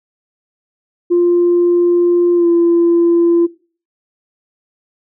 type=tone with pitch glide; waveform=sine; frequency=349.2 to 341 Hz; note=F4 to F4; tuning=0 to -41 cents; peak=-7 dBFS; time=1.1-3.47 s; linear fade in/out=20 ms; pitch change=-41 cents; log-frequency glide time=2.35-2.47 s; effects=noise-tail reverb RT60 0.4 s tail -20 dB re dry + tanh soft clip ceiling -5 dBFS